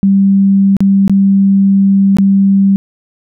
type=tone with dropouts; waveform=sine; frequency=196 Hz; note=G3; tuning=in tune; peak=-5 dBFS; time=0.03-2.76 s; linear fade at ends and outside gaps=0 ms; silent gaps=0.767-0.805 / 1.079-1.096 / 2.169-2.185 s; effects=none